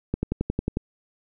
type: click train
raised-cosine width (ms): 3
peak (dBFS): -11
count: 8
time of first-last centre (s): 0.14-0.771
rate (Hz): 11.1
effects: none